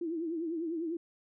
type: tone with vibrato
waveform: sine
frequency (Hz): 329.6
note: E4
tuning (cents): 0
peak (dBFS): -32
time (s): 0.01-0.97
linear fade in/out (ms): 5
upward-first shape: triangle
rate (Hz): 10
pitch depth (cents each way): 120
effects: none